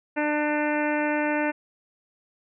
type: harmonic tone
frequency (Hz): 298.7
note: D4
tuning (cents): +29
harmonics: 1 / 2 / 3 / 4 / 5 / 6 / 7 / 8 / 9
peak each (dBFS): -26 / -28 / -30 / -43 / -32 / -33 / -36 / -37 / -39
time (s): 0.16-1.52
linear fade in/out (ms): 20
effects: none